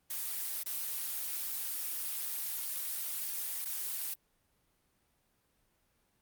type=noise with dropouts; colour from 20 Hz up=blue; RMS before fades=-37 dBFS; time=0.1-4.14 s; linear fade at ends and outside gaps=5 ms; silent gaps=0.633-0.659 / 3.648-3.655 s; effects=pink hiss -74 dBFS RMS until 6.21 s + Opus 32 kbps